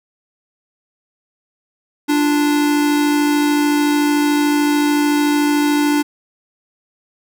square tone pair together, 293.7 / 347.3 Hz, D4 / F4, 0 / -10 cents, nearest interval minor third, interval 290 cents, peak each -14 / -24 dBFS, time 2.08-6.03 s, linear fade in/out 20 ms, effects none

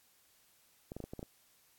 clicks, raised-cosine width 2 ms, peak -29 dBFS, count 7, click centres 0.919 / 0.966 / 1.003 / 1.04 / 1.135 / 1.193 / 1.229 s, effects white hiss -68 dBFS RMS until 1.78 s + AAC 64 kbps

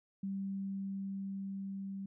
sine tone with level ramp, 195.2 Hz, G3, 7 cents flat, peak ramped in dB -35 to -39 dBFS, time 0.23-2.06 s, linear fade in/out 5 ms, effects none

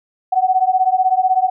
sine beating tone pair, 740 / 756 Hz, F#5 / F#5, 0 / +37 cents, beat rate 16 Hz, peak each -15 dBFS, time 0.32-1.5 s, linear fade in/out 10 ms, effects none

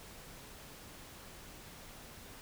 silence, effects pink hiss -52 dBFS RMS until 2.41 s

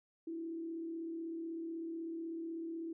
sine tone with frequency modulation, 330 Hz, E4, 2 cents sharp, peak -39 dBFS, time 0.27-2.93 s, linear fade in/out 5 ms, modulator 36.1 Hz, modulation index 0.36, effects none

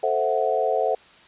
sine chord, F# half-diminished seventh, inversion first, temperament equal, 440 / 523.3 / 659.3 / 740 Hz, A4 / C5 / E5 / F#5, 0 / 0 / 0 / 0 cents, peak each -25 dBFS, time 0.03-0.95 s, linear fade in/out 5 ms, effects white hiss -51 dBFS RMS until 1.27 s + resampled to 8000 Hz

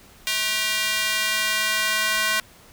square tone with high-pass filter sweep, 215.7 Hz, A3, 34 cents flat, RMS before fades -23 dBFS, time 0.27-2.4 s, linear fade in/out 0 ms, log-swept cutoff 2500 to 1600 Hz, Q 1.3, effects pink hiss -50 dBFS RMS until 2.72 s

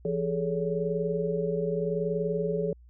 sine tone cluster, 171.2 / 411 / 431.8 / 563 Hz, F3 / G#4 / A4 / C#5, -34 / -18 / -33 / +27 cents, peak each -31 / -34 / -29 / -34 dBFS, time 0.05-2.73 s, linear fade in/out 2 ms, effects added 60 Hz sine -50 dBFS peak until 2.89 s

